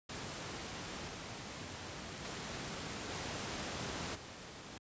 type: noise with level steps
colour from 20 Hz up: pink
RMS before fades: -43 / -45 / -42 / -40 / -49 dBFS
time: 0.09-4.78 s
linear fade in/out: 5 ms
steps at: 1.07 / 2.23 / 3.09 / 4.14 s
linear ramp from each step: 20 ms
effects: high-pass 80 Hz 12 dB/octave + resampled to 16000 Hz